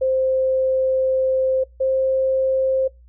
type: tone pair in turn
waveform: sine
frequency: 523.3 / 527.5 Hz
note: C5 / C5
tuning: 0 / +14 cents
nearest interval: unison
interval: 14 cents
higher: second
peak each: -16 dBFS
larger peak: neither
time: 0.01-1.64 / 1.8-2.88 s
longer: first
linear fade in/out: 10 ms
effects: noise-tail reverb RT60 0.2 s tail -23 dB re dry + added 60 Hz sine -45 dBFS peak until 3.08 s